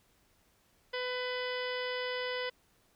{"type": "harmonic tone with a mistuned harmonic", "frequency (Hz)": 500, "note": "B4", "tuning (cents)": 21, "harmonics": [1, 2, 3, 4, 5, 6, 7, 8, 9, 10], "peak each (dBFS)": [-36, -43, -43, -40, -51, -44, -47, -54, -52, -48], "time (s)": [0.93, 2.5], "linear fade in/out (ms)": 10, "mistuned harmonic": 7, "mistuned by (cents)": -24, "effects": ["pink hiss -69 dBFS RMS until 2.95 s"]}